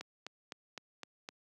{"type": "click train", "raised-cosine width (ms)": 0.2, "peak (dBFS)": -25, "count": 6, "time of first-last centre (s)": [0.01, 1.289], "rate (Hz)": 3.91, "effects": ["high-pass 200 Hz 12 dB/octave"]}